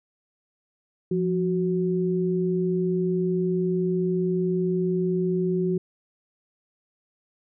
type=tone pair together; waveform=sine; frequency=174.61 / 370 Hz; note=F3 / F#4; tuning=0 / 0 cents; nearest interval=octave + minor second; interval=1300 cents; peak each=-24 dBFS; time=1.11-5.78 s; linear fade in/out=5 ms; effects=none